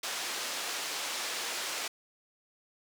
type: band-pass noise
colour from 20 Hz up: white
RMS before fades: -36 dBFS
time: 0.03-1.88 s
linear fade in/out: 5 ms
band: 380 to 6100 Hz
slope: 12 dB/octave
effects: none